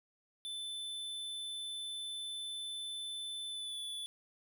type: tone with pitch glide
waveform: square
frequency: 3520 to 3458 Hz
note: A7 to A7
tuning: 0 to -31 cents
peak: -40 dBFS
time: 0.45-4.06 s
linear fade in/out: 0 ms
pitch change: -31 cents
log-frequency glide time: 3.49-3.78 s
effects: none